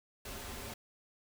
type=noise with comb filter; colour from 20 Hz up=pink; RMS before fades=-44 dBFS; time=0.25-0.74 s; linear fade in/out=5 ms; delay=6.2 ms; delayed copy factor=-0.55; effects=none